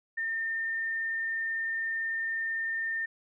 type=tone; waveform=sine; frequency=1811 Hz; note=A6; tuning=49 cents sharp; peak=-29 dBFS; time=0.17-3.06 s; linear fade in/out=10 ms; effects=none